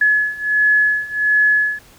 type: beating tone pair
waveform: sine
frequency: 1702 / 1703.4 Hz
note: G#6 / G#6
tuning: +42 / +43 cents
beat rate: 1.4 Hz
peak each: -17 / -15 dBFS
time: 0.01-1.79 s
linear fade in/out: 5 ms
effects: pink hiss -47 dBFS RMS until 1.98 s